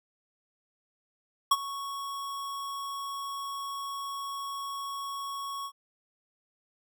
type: tone with ADSR envelope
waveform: square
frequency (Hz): 1108.7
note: C#6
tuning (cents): 0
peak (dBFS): -18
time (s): 1.51-5.72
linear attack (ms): 7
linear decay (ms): 40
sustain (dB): -17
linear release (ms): 67
effects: none